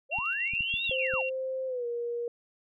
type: linear two-way sweep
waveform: sine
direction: up then down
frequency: 493.9 to 3849 to 493.9 Hz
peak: -33 dBFS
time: 0.09-1.24 s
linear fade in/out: 50 ms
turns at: 0.85 s
type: tone with tremolo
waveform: sine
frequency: 2749 Hz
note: F7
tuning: 28 cents flat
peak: -28 dBFS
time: 0.11-1.3 s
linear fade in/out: 20 ms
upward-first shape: square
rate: 6.8 Hz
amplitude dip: 30%
type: clicks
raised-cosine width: 5 ms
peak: -31 dBFS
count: 6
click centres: 0.187 / 0.536 / 0.607 / 0.74 / 0.895 / 1.138 s
type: tone with pitch glide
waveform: sine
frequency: 523.3 to 474.4 Hz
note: C5 to A#4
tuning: 0 to +30 cents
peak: -30 dBFS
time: 0.91-2.28 s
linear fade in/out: 2 ms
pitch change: -170 cents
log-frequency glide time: 1.67-1.86 s
effects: none